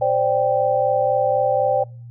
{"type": "chord", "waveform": "sine", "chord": "C suspended second", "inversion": "none", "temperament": "equal", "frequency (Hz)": [523.3, 587.3, 784], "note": ["C5", "D5", "G5"], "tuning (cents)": [0, 0, 0], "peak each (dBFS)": -20, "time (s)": [0.01, 1.84], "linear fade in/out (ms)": 10, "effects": ["noise-tail reverb RT60 0.4 s tail -26 dB re dry", "added 119 Hz sine -35 dBFS peak until 2.1 s"]}